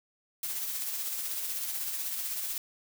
blue noise with tremolo, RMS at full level -33 dBFS, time 0.43-2.58 s, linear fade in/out 2 ms, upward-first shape sine, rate 16 Hz, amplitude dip 35%, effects none

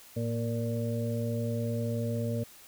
harmonic tone with a mistuned harmonic, 116.54 Hz, A#2, in tune, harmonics 1 / 2 / 4 / 5, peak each -31 / -34 / -37 / -38 dBFS, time 0.16-2.44 s, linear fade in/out 10 ms, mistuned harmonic 1, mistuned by -43 cents, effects white hiss -53 dBFS RMS until 2.67 s

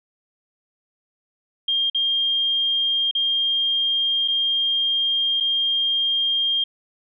sine tone with dropouts, 3211 Hz, G7, 41 cents sharp, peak -18 dBFS, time 1.68-6.64 s, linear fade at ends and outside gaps 5 ms, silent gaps 1.9-1.946 / 3.112-3.15 / 4.278-4.282 / 5.402-5.406 s, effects none

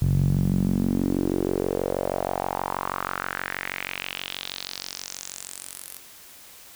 sawtooth tone with band-pass filter sweep, 46.25 Hz, F#1, in tune, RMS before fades -27 dBFS, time 0.01-5.99 s, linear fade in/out 10 ms, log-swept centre 120 to 12000 Hz, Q 3.4, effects white hiss -47 dBFS RMS until 6.75 s

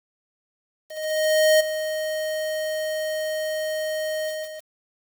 square tone with ADSR envelope, 622.3 Hz, D#5, in tune, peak -14 dBFS, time 0.87-4.67 s, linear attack 730 ms, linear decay 13 ms, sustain -12 dB, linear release 410 ms, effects 7-bit

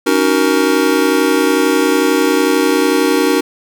square chord, D# minor seventh, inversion third, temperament just, 280 / 311.1 / 373.4 / 466.7 Hz, C#4 / D#4 / F#4 / A#4, +18 / 0 / +16 / +2 cents, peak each -17 dBFS, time 0.06-3.41 s, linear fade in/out 10 ms, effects none

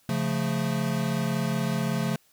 square chord, Db augmented, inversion none, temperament equal, 138.59 / 174.61 / 220 Hz, Db3 / F3 / A3, 0 / 0 / 0 cents, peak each -30 dBFS, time 0.09-2.16 s, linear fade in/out 2 ms, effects white hiss -63 dBFS RMS until 2.32 s

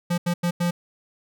square tone bursts at uneven times, 174.2 Hz, F3, 4 cents flat, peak -21 dBFS, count 4, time 0.1-0.18 / 0.26-0.34 / 0.43-0.51 / 0.6-0.71 s, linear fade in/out 10 ms, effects none

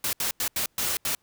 white noise bursts at uneven times, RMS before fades -27 dBFS, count 6, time 0.04-0.13 / 0.2-0.31 / 0.4-0.48 / 0.56-0.66 / 0.78-0.97 / 1.05-1.15 s, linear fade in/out 2 ms, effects pink hiss -68 dBFS RMS until 1.22 s

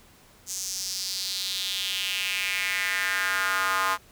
square tone with high-pass filter sweep, 94.9 Hz, F#2, 44 cents sharp, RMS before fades -28 dBFS, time 0.46-3.98 s, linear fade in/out 50 ms, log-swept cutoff 6600 to 1100 Hz, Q 3.4, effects pink hiss -55 dBFS RMS until 4.11 s

